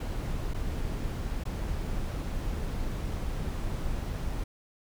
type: noise with dropouts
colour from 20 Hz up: brown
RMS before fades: -32 dBFS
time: 0-4.44 s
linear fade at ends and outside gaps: 5 ms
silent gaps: 0.537-0.543 / 1.438-1.452 s
effects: none